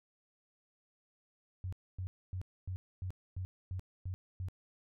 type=tone bursts; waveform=sine; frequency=92.5 Hz; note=F#2; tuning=in tune; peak=-36 dBFS; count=9; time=1.64-4.485 s; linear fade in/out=0 ms; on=85 ms; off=260 ms; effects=none